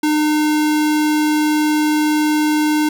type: tone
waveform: square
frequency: 303.6 Hz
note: D#4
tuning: 42 cents flat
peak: -14 dBFS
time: 0.03-2.89 s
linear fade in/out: 5 ms
effects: none